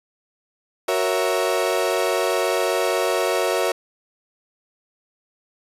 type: chord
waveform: 35% pulse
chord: F# dominant seventh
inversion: none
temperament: equal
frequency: 370 / 466.2 / 554.4 / 659.3 Hz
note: F#4 / A#4 / C#5 / E5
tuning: 0 / 0 / 0 / 0 cents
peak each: -23 dBFS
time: 0.88-3.72 s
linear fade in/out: 5 ms
effects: resampled to 32000 Hz